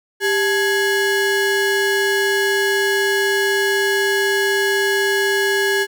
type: ring-modulated tone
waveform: square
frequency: 634 Hz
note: D#5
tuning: 32 cents sharp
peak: -13 dBFS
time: 0.2-5.87 s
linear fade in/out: 50 ms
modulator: 1030 Hz
effects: none